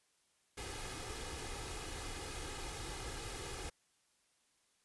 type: noise with comb filter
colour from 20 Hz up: pink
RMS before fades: -44 dBFS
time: 0.57-3.7 s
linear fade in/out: 10 ms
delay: 2.4 ms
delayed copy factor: +0.6
effects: white hiss -75 dBFS RMS until 4.84 s + resampled to 24000 Hz